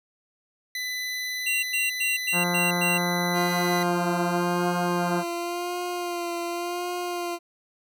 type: tone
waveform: 25% pulse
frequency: 2002 Hz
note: B6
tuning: 23 cents sharp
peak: -25 dBFS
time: 0.75-3.83 s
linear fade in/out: 2 ms
type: tone bursts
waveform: square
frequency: 2751 Hz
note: F7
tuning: 27 cents flat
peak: -24 dBFS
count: 6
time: 1.46-2.98 s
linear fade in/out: 10 ms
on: 170 ms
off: 100 ms
type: harmonic tone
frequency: 175.7 Hz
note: F3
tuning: 11 cents sharp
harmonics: 1 / 2 / 3 / 4 / 5 / 6 / 7 / 8 / 9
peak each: -27 / -33 / -33 / -33 / -33 / -36 / -37 / -39 / -37 dBFS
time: 2.32-5.24 s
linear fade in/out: 50 ms
type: tone with vibrato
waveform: 20% pulse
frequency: 349.2 Hz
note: F4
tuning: in tune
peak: -23 dBFS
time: 3.33-7.39 s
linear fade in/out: 50 ms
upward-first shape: sine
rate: 0.9 Hz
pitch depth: 30 cents each way
effects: none